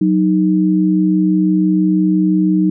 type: tone pair together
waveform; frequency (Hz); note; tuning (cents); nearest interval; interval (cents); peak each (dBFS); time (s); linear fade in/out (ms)
sine; 185.11 / 311.1; F#3 / D#4; +1 / 0; major sixth; 899; -13; 0.01-2.7; 5
effects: none